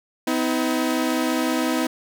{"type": "tone pair together", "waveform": "sawtooth", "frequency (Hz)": [253.4, 319.3], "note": ["B3", "D#4"], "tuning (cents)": [45, 45], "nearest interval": "major third", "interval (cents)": 400, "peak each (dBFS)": -19, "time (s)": [0.27, 1.87], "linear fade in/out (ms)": 5, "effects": []}